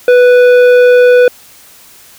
sine tone with tanh clipping, 493.9 Hz, B4, in tune, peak -4 dBFS, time 0.08-1.28 s, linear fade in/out 2 ms, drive 11 dB, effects white hiss -39 dBFS RMS until 2.18 s

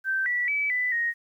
sine tone with pitch steps, 1556 / 1954 / 2296 / 1992 / 1871 Hz, G6 / B6 / D7 / B6 / A#6, -13 / -19 / -40 / +14 / +6 cents, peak -23 dBFS, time 0.04-1.14 s, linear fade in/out 50 ms, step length 220 ms, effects 10-bit

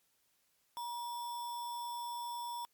sine tone with sample-and-hold, 956 Hz, A#5, 43 cents sharp, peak -38 dBFS, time 0.77-2.65 s, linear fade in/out 0 ms, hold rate 4410 Hz, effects white hiss -75 dBFS RMS until 2.73 s + MP3 96 kbps

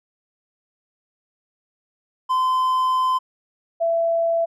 triangle / sine tone pair in turn, 1028 / 668.1 Hz, C6 / E5, -31 / +23 cents, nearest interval perfect fifth, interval 746 cents, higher first, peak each -15 / -17 dBFS, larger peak first, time 2.29-3.19 / 3.8-4.46 s, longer first, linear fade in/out 20 ms, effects none

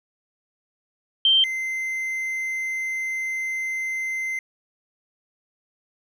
sine / triangle tone pair in turn, 3138 / 2073 Hz, G7 / C7, +1 / -17 cents, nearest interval perfect fifth, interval 718 cents, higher first, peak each -14 / -23 dBFS, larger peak first, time 1.25-1.44 / 1.44-4.39 s, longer second, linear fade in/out 2 ms, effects none

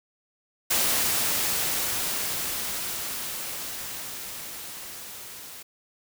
white noise with level ramp, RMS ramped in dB -23 to -42 dBFS, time 0.7-5.63 s, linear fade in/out 10 ms, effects none

